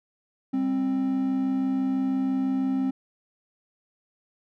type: tone pair together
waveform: triangle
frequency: 197.78 / 263.8 Hz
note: G3 / C4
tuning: +16 / +14 cents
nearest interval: perfect fourth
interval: 498 cents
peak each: -30 / -21 dBFS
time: 0.53-2.91 s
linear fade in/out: 10 ms
effects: none